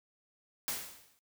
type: noise with exponential decay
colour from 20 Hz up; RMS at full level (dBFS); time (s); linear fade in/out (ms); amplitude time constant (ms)
white; -33; 0.68-1.19; 0; 110
effects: noise-tail reverb RT60 0.1 s tail -22 dB re dry